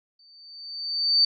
sine tone with exponential growth, 4579 Hz, D8, 45 cents flat, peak -14 dBFS, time 0.19-1.25 s, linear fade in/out 5 ms, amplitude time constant 230 ms, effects none

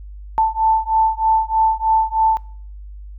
sine beating tone pair, 883 / 886.2 Hz, A5 / A5, +6 / +12 cents, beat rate 3.2 Hz, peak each -17 dBFS, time 0.38-2.37 s, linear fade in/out 0 ms, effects noise-tail reverb RT60 0.5 s tail -22 dB re dry + added 50 Hz sine -32 dBFS peak until 3.18 s

